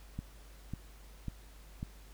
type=click train; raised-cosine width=5 ms; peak=-25 dBFS; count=4; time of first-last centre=0.19-1.829 s; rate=1.83 Hz; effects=added 50 Hz sine -52 dBFS peak until 2.13 s + pink hiss -60 dBFS RMS until 2.13 s